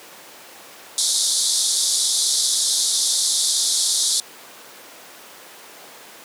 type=band-pass noise; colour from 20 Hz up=pink; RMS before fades=-20 dBFS; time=0.98-4.2 s; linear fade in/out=0 ms; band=3500 to 11000 Hz; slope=96 dB/octave; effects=pink hiss -41 dBFS RMS until 6.24 s + high-pass 400 Hz 12 dB/octave